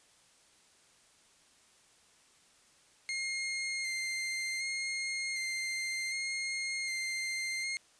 sawtooth tone with vibrato, 2116 Hz, C7, 19 cents sharp, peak -30 dBFS, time 3.09-7.77 s, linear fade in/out 0 ms, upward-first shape square, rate 0.66 Hz, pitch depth 17 cents each way, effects white hiss -64 dBFS RMS until 7.99 s + resampled to 22050 Hz

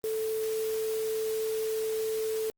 sine tone in noise, 440 Hz, A4, in tune, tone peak -28 dBFS, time 0.04-2.5 s, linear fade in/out 0 ms, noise white, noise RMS -42 dBFS, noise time 0.04-2.5 s, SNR +11 dB, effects Opus 24 kbps

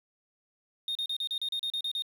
sine tone bursts, 3688 Hz, A#7, 19 cents flat, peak -27 dBFS, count 11, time 0.88-2.022 s, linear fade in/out 2 ms, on 72 ms, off 35 ms, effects tanh soft clip ceiling -28 dBFS + 9-bit

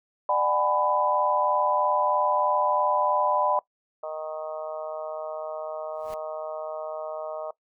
sine chord, G# half-diminished seventh, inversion second, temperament just, 598 / 747.5 / 830.6 / 996.7 Hz, D5 / F#5 / G#5 / B5, +31 / +17 / 0 / +16 cents, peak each -26 / -29 / -29 / -24 dBFS, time 0.29-3.59 s, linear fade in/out 2 ms
harmonic tone, 156 Hz, D#3, 5 cents sharp, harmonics 3 / 4 / 5 / 6 / 7 / 8, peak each -42 / -32 / -41 / -43 / -43 / -44 dBFS, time 4.03-7.51 s, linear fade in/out 5 ms
pink noise with exponential growth, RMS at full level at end -43 dBFS, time 5.91-6.14 s, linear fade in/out 1 ms, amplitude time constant 48 ms
effects noise-tail reverb RT60 0.1 s tail -20 dB re dry

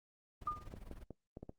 brown noise with tremolo, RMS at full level -48 dBFS, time 0.41-1.04 s, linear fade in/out 10 ms, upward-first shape sine, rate 20 Hz, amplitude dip 80%
sine tone with exponential decay, 1212 Hz, D#6, 46 cents flat, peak -32 dBFS, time 0.47-0.68 s, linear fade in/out 5 ms, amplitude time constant 44 ms
clicks, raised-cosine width 2 ms, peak -33 dBFS, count 6, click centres 0.739 / 0.913 / 1.107 / 1.371 / 1.43 / 1.494 s
effects noise-tail reverb RT60 0.1 s tail -19 dB re dry + Opus 48 kbps

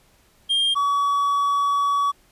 triangle tone pair in turn, 3208 / 1134.2 Hz, G7 / C#6, +39 / +39 cents, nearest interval octave + tritone, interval 1800 cents, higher first, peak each -16 dBFS, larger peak neither, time 0.49-0.75 / 0.75-2.12 s, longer second, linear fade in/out 20 ms, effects pink hiss -58 dBFS RMS until 2.31 s + resampled to 32000 Hz

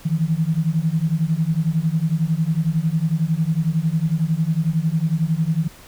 sine beating tone pair, 155.56 / 166.56 Hz, D#3 / E3, 0 / +18 cents, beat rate 11 Hz, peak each -20 dBFS, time 0.05-5.68 s, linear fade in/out 10 ms, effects pink hiss -45 dBFS RMS until 5.87 s

